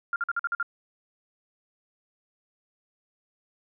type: tone bursts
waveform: sine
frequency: 1396.9 Hz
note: F6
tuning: in tune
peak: -24 dBFS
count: 7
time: 0.13-0.628 s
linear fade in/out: 2 ms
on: 30 ms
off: 48 ms
effects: none